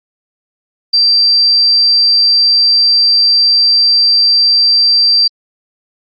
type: tone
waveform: sine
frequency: 4699 Hz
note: D8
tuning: in tune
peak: -6 dBFS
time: 0.93-5.28 s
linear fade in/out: 10 ms
effects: Opus 48 kbps